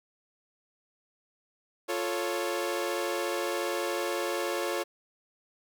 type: chord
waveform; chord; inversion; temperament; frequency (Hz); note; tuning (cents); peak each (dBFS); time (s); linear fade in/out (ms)
sawtooth; F augmented; none; equal; 349.2 / 440 / 554.4; F4 / A4 / C#5; 0 / 0 / 0; -29 / -31 / -29; 1.88-4.84; 20
effects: none